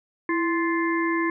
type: harmonic tone with a mistuned harmonic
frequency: 348.8 Hz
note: F4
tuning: 2 cents flat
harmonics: 1 / 3 / 5 / 6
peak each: -23 / -28 / -30 / -31 dBFS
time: 0.29-1.3 s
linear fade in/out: 2 ms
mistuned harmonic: 1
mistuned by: -85 cents
effects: none